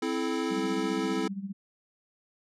square chord, A minor, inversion first, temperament equal with one note detuned, 261.6 / 329.6 / 431.7 Hz, C4 / E4 / A4, 0 / 0 / -33 cents, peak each -33 / -32 / -34 dBFS, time 0.02-1.28 s, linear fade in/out 5 ms
sine tone with tremolo, 196 Hz, G3, in tune, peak -30 dBFS, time 0.5-1.53 s, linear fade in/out 20 ms, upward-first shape sine, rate 15 Hz, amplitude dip 75%
effects low-pass 7000 Hz 12 dB/octave

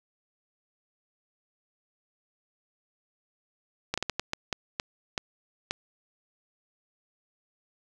slowing click train, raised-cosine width 0.2 ms, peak -11 dBFS, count 10, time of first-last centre 3.94-5.709 s, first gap 36 ms, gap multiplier 1.4, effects none

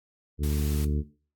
harmonic tone, 73.6 Hz, D2, 4 cents sharp, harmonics 1 / 2 / 3 / 4 / 5 / 6, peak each -25 / -31 / -35 / -37 / -39 / -41 dBFS, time 0.38-1.04 s, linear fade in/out 50 ms
white noise, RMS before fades -41 dBFS, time 0.43-0.85 s, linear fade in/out 5 ms
effects noise-tail reverb RT60 0.4 s tail -18 dB re dry + AAC 64 kbps

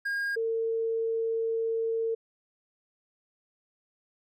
triangle / sine tone pair in turn, 1623 / 452.9 Hz, G#6 / A#4, -40 / -50 cents, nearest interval octave + minor seventh, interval 2210 cents, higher first, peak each -26 dBFS, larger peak neither, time 0.05-0.36 / 0.36-2.15 s, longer second, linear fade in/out 10 ms, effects none

